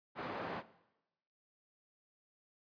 white band-pass noise, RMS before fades -42 dBFS, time 0.15-0.63 s, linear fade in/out 50 ms, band 140 to 1100 Hz, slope 12 dB/octave, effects noise-tail reverb RT60 0.9 s tail -17 dB re dry + resampled to 11025 Hz

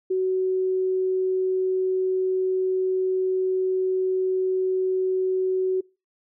sine tone, 374.1 Hz, F#4, 19 cents sharp, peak -20 dBFS, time 0.1-5.81 s, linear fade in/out 10 ms, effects noise-tail reverb RT60 0.3 s tail -25 dB re dry

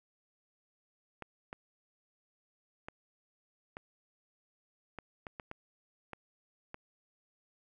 clicks, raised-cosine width 0.5 ms, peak -27 dBFS, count 10, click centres 1.223 / 1.529 / 2.885 / 3.769 / 4.987 / 5.268 / 5.398 / 5.514 / 6.133 / 6.744 s, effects 11-bit

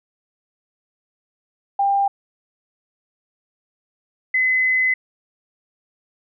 sine tone pair in turn, 796 / 2030 Hz, G5 / B6, +26 / +47 cents, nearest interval octave + major third, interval 1621 cents, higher second, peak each -15 dBFS, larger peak neither, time 1.79-2.08 / 4.34-4.94 s, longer second, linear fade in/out 5 ms, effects none

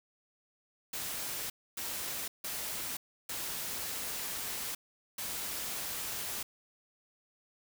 white noise bursts at uneven times, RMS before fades -38 dBFS, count 5, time 0.93-1.5 / 1.77-2.28 / 2.44-2.97 / 3.29-4.75 / 5.18-6.43 s, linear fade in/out 5 ms, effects none

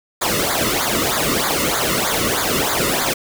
pink noise with flanger, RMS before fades -19 dBFS, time 0.21-3.14 s, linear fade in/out 10 ms, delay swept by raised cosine 0.35 to 1.28 ms, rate 3.2 Hz, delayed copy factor -0.9, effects none

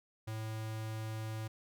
square tone with notch filter, 110 Hz, A2, in tune, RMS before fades -40 dBFS, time 0.27-1.48 s, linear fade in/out 10 ms, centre 250 Hz, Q 1.7, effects none

